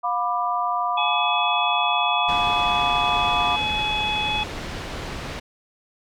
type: chord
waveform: sine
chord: B diminished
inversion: second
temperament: just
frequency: 711.2 / 987.8 / 1185.3 Hz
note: F5 / B5 / D6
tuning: +31 / 0 / +16 cents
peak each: -25 dBFS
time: 0.03-3.57 s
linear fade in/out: 20 ms
type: harmonic tone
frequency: 849 Hz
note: G#5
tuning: 38 cents sharp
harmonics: 1 / 3 / 4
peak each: -26 / -26 / -26 dBFS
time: 0.97-4.44 s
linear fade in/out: 10 ms
type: low-pass noise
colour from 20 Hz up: pink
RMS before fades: -32 dBFS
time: 2.28-5.4 s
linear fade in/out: 10 ms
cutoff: 4300 Hz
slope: 12 dB/octave
effects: none